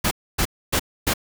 pink noise bursts, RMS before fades -20 dBFS, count 4, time 0.04-1.138 s, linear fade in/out 10 ms, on 72 ms, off 270 ms, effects none

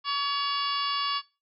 harmonic tone, 566 Hz, C#5, 36 cents sharp, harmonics 2 / 3 / 4 / 5 / 6 / 7 / 8 / 9, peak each -28 / -40 / -41 / -35 / -35 / -44 / -35 / -39 dBFS, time 0.04-1.22 s, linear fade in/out 50 ms, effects noise-tail reverb RT60 0.3 s tail -20 dB re dry

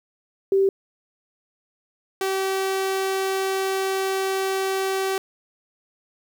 sine / sawtooth tone pair in turn, 389.2 / 384.3 Hz, G4 / G4, -12 / -34 cents, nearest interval unison, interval 22 cents, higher first, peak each -15 / -18 dBFS, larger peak first, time 0.52-0.69 / 2.21-5.18 s, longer second, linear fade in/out 2 ms, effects 9-bit

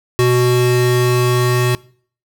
square tone pair together, 123.47 / 370.7 Hz, B2 / F#4, 0 / +3 cents, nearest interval octave + perfect fifth, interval 1903 cents, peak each -15 dBFS, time 0.19-1.75 s, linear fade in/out 0 ms, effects noise-tail reverb RT60 0.5 s tail -22 dB re dry

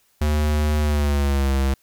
square tone with pitch glide, 75.3 to 67.47 Hz, D2 to C#2, +44 to -46 cents, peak -18 dBFS, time 0.21-1.74 s, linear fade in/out 5 ms, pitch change -190 cents, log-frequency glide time 0.82-1.53 s, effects white hiss -62 dBFS RMS until 1.82 s

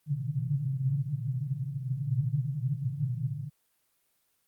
pink band-pass noise, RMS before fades -31 dBFS, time 0.06-3.5 s, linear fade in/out 50 ms, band 120 to 150 Hz, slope 96 dB/octave, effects white hiss -73 dBFS RMS until 4.47 s + Opus 32 kbps

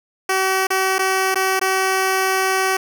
10% pulse tone with dropouts, 380.3 Hz, F#4, 48 cents sharp, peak -8 dBFS, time 0.29-2.77 s, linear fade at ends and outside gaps 5 ms, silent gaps 0.67-0.703 / 0.984-0.991 / 1.345-1.356 / 1.595-1.613 s, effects none

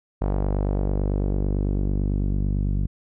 sawtooth tone with low-pass filter sweep, 49 Hz, G1, in tune, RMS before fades -23 dBFS, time 0.21-2.87 s, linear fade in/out 10 ms, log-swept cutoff 800 to 190 Hz, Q 1.2, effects none

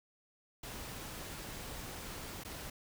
pink noise with dropouts, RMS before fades -45 dBFS, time 0.63-2.7 s, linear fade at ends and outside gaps 5 ms, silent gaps 2.437-2.448 s, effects none

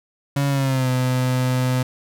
35% pulse tone with pitch glide, 140.5 to 127.36 Hz, C#3 to C3, +24 to -46 cents, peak -16 dBFS, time 0.36-1.83 s, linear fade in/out 5 ms, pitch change -170 cents, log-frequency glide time 0.48-0.89 s, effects none

